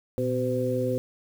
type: harmonic tone with a mistuned harmonic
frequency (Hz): 127.2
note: C3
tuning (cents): -48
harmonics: 1 / 2 / 3 / 4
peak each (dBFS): -30 / -30 / -31 / -27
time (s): 0.18-0.98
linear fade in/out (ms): 0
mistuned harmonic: 1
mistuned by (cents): -99
effects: 8-bit